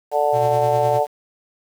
harmonic tone, 147.1 Hz, D3, 3 cents sharp, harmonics 3 / 4 / 5 / 6, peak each -23 / -19 / -20 / -23 dBFS, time 0.11-1.07 s, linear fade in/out 50 ms
square tone with tremolo, 121.2 Hz, B2, 32 cents flat, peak -24 dBFS, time 0.32-1.01 s, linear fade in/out 50 ms, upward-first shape sine, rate 9.7 Hz, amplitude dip 45%
effects 7-bit

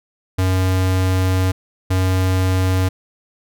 square tone bursts at uneven times, 93.2 Hz, F#2, 13 cents sharp, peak -15 dBFS, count 2, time 0.38-1.52 / 1.9-2.89 s, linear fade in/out 10 ms, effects none

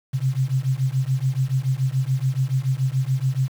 sine beating tone pair, 128.4 / 135.4 Hz, C3 / C#3, -32 / -40 cents, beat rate 7 Hz, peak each -22 dBFS, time 0.13-3.49 s, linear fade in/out 20 ms, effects 7-bit

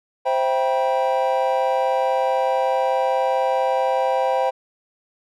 triangle chord, C major seventh, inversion none, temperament equal with one note detuned, 523.3 / 659.3 / 784 / 964.6 Hz, C5 / E5 / G5 / B5, 0 / 0 / 0 / -41 cents, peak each -19 / -24 / -20 / -24 dBFS, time 0.25-4.51 s, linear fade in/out 20 ms, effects none

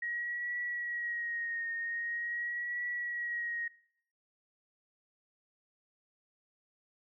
sine tone with vibrato, 1893 Hz, A#6, 26 cents sharp, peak -34 dBFS, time 0.02-3.68 s, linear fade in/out 5 ms, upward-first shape triangle, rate 0.44 Hz, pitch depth 44 cents each way, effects noise-tail reverb RT60 0.6 s tail -20 dB re dry

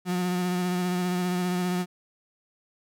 35% pulse tone with vibrato, 180 Hz, F#3, 47 cents flat, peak -23 dBFS, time 0.05-1.86 s, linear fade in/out 50 ms, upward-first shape sine, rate 15 Hz, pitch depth 23 cents each way, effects none

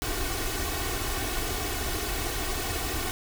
pink noise with comb filter, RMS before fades -30 dBFS, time 0.02-3.11 s, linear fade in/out 0 ms, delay 2.7 ms, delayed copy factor +0.75, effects none

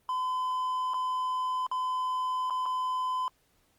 triangle tone with dropouts, 1017 Hz, C6, 50 cents flat, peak -26 dBFS, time 0.09-3.28 s, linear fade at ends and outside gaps 1 ms, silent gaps 0.936-0.942 / 1.666-1.714 / 2.499-2.506 / 2.657-2.661 s, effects pink hiss -69 dBFS RMS until 3.78 s + Opus 32 kbps

